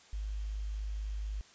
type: tone with quantisation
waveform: sine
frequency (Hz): 51.91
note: G#1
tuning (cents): 0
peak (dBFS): -34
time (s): 0.13-1.41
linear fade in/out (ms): 0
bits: 10
effects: white hiss -59 dBFS RMS until 1.54 s + resampled to 16000 Hz